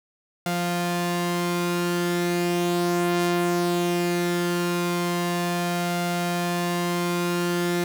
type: tone pair together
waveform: sawtooth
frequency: 174.61 / 349.4 Hz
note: F3 / F4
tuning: 0 / +1 cents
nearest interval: octave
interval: 1201 cents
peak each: -21 dBFS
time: 0.46-7.84 s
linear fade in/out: 2 ms
effects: 9-bit